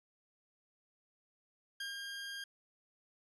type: tone with ADSR envelope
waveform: 20% pulse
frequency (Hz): 1610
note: G6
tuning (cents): +46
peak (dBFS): -34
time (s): 1.8-2.44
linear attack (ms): 5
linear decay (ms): 140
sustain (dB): -3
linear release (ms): 3
effects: resampled to 24000 Hz